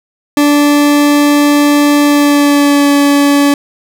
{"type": "tone with pitch glide", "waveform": "40% pulse", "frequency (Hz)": [291.1, 285.1], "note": ["D4", "C#4"], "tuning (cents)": [-15, 49], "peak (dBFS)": -5, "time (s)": [0.37, 3.54], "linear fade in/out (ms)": 2, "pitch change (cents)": -36, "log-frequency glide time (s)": [2.03, 2.91], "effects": []}